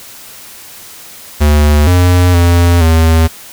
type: tone with pitch steps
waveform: square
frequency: 74.4 / 89.5 / 86.5 / 81.1 Hz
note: D2 / F2 / F2 / E2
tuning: +23 / +43 / -16 / -28 cents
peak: -6 dBFS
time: 1.4-3.28 s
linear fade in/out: 20 ms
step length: 470 ms
effects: white hiss -33 dBFS RMS until 3.52 s